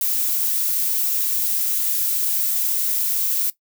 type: noise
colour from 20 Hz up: violet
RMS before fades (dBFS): -21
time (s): 0.01-3.5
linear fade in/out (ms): 2
effects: noise-tail reverb RT60 0.1 s tail -17 dB re dry